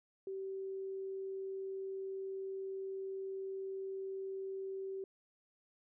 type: tone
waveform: sine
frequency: 385.5 Hz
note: G4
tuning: 29 cents flat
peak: -39 dBFS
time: 0.27-5.04 s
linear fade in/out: 2 ms
effects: none